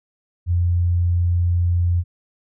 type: tone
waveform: sine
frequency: 87.31 Hz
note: F2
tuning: in tune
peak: -15 dBFS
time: 0.46-2.04 s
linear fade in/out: 50 ms
effects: none